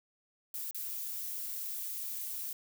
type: noise with dropouts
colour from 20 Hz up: violet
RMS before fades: -39 dBFS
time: 0.54-2.53 s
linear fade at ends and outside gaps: 2 ms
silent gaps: 0.711-0.746 s
effects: none